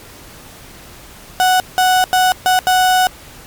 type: tone bursts at uneven times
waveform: 35% pulse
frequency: 740 Hz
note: F#5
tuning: in tune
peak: -8 dBFS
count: 5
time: 1.4-1.6 / 1.78-2.04 / 2.13-2.32 / 2.46-2.59 / 2.67-3.07 s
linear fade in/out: 0 ms
effects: pink hiss -38 dBFS RMS until 3.46 s + MP3 96 kbps